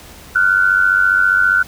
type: tone pair together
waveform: sine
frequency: 1401 / 1495.9 Hz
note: F6 / F#6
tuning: +5 / +19 cents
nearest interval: minor second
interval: 114 cents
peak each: -14 / -12 dBFS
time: 0.35-1.63 s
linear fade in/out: 10 ms
effects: added 71 Hz sine -42 dBFS peak until 1.67 s + pink hiss -39 dBFS RMS until 1.67 s